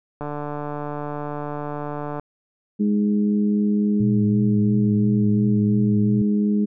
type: click train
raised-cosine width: 1 ms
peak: -16 dBFS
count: 293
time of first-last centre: 0.21-2.196 s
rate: 147 Hz
type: harmonic tone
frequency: 103.83 Hz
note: G#2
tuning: in tune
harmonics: 2 / 3 / 4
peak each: -17 / -28 / -30 dBFS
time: 2.79-6.66 s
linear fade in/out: 20 ms
type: tone with vibrato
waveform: sine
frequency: 114.9 Hz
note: A#2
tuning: 25 cents flat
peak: -21 dBFS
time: 4-6.22 s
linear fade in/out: 5 ms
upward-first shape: triangle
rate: 2.9 Hz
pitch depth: 110 cents each way
effects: none